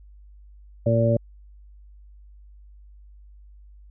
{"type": "harmonic tone", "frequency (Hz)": 115.2, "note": "A#2", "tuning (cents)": -20, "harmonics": [1, 2, 3, 4, 5], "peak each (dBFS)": [-20, -25, -30, -30, -21], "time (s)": [0.86, 1.17], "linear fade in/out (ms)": 5, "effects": ["added 50 Hz sine -45 dBFS peak until 3.9 s"]}